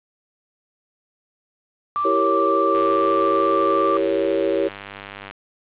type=tone; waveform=sine; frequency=1173 Hz; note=D6; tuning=2 cents flat; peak=-19 dBFS; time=1.96-3.97 s; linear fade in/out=0 ms
type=chord; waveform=sine; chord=E diminished seventh; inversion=none; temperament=equal; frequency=329.6 / 392 / 466.2 / 554.4 Hz; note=E4 / G4 / Bb4 / Db5; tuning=0 / 0 / 0 / 0 cents; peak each=-24 / -22 / -25 / -22 dBFS; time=2.04-4.69 s; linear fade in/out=20 ms
type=click train; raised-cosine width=0.3 ms; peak=-18 dBFS; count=256; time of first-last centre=2.75-5.31 s; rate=99.6 Hz
effects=resampled to 8000 Hz + 7-bit